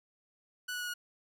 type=tone with pitch steps; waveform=sawtooth; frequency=1480 / 1468.9 / 1457.9 / 1447 Hz; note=F#6 / F#6 / F#6 / F#6; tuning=0 / -13 / -26 / -39 cents; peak=-32 dBFS; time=0.68-0.94 s; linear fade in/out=10 ms; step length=65 ms; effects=none